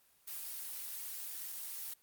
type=noise; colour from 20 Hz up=blue; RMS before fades=-43 dBFS; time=0.27-1.94 s; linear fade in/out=10 ms; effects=white hiss -69 dBFS RMS until 2.02 s + Opus 24 kbps